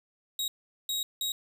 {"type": "tone bursts at uneven times", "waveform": "sawtooth", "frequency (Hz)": 3803, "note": "A#7", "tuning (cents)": 34, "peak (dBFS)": -26, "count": 3, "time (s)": [[0.39, 0.48], [0.89, 1.03], [1.21, 1.32]], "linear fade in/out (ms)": 2, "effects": []}